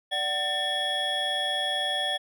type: tone cluster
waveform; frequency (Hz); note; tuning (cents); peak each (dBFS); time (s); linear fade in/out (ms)
triangle; 589 / 753 / 1789 / 3344; D5 / F#5 / A6 / G#7; +5 / +30 / +28 / +11; -33 / -31 / -31 / -26; 0.11-2.18; 20
effects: none